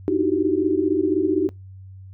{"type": "tone cluster", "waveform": "sine", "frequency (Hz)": [303.7, 319.1, 365.2, 389.1], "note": ["D#4", "D#4", "F#4", "G4"], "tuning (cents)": [-42, 44, -23, -13], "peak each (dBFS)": -23, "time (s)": [0.08, 1.49], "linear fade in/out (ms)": 0, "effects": ["noise-tail reverb RT60 0.2 s tail -24 dB re dry", "added 95 Hz sine -38 dBFS peak until 2.13 s"]}